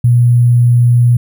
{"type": "tone with sample-and-hold", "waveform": "sine", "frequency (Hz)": 120.8, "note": "B2", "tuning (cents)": -38, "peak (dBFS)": -5, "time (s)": [0.04, 1.17], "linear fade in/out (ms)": 5, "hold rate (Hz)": 11025, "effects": []}